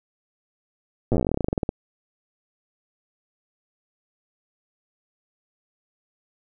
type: slowing click train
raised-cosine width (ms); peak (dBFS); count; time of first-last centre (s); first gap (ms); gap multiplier
2; -9; 23; 1.12-1.691; 8; 1.1
effects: none